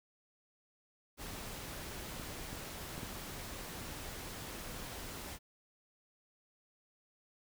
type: noise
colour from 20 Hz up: pink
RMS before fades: -45 dBFS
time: 1.17-5.39 s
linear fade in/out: 50 ms
type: clicks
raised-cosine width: 3 ms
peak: -32 dBFS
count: 4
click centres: 2.198 / 2.53 / 2.979 / 3.032 s
effects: none